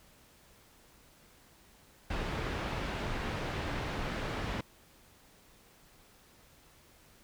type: low-pass noise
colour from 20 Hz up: pink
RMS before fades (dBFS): -36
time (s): 2.1-4.61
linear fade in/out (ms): 5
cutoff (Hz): 2900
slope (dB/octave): 12
effects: pink hiss -61 dBFS RMS until 7.23 s